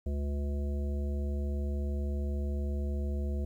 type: harmonic tone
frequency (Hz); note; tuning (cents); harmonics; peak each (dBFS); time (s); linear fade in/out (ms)
71.4; D2; -48; 1 / 3 / 5 / 7 / 9; -30 / -40 / -44 / -47 / -49; 0.06-3.45; 5
effects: 11-bit